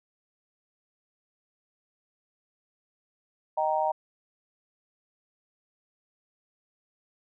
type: chord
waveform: sine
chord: Eb major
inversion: none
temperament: just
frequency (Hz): 622.3 / 777.8 / 933.4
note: Eb5 / G5 / Bb5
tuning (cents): 0 / -14 / +2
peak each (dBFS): -28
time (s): 3.57-3.92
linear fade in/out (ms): 10
effects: none